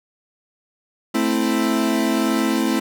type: chord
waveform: 40% pulse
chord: A minor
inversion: none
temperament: equal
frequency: 220 / 261.6 / 329.6 Hz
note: A3 / C4 / E4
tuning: 0 / 0 / 0 cents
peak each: -21 dBFS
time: 1.14-2.8 s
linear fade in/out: 10 ms
effects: none